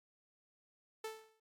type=tone with exponential decay; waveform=sawtooth; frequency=440 Hz; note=A4; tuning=in tune; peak=-35 dBFS; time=1.04-1.4 s; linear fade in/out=5 ms; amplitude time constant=77 ms; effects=AAC 48 kbps